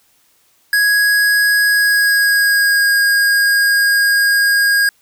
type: tone with pitch glide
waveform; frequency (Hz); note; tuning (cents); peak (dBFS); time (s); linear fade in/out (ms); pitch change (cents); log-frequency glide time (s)
square; 1661.2 to 1630.8; G#6 to G#6; 0 to -32; -11; 0.73-4.89; 2; -32; 1.66-2.95
effects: white hiss -56 dBFS RMS until 5.01 s